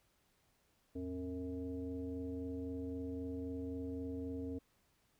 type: tone with frequency modulation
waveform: sine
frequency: 270.1 Hz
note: C#4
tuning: 45 cents flat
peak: -39 dBFS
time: 0.95-4.59 s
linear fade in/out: 10 ms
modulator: 188 Hz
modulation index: 0.98
effects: pink hiss -75 dBFS RMS until 5.19 s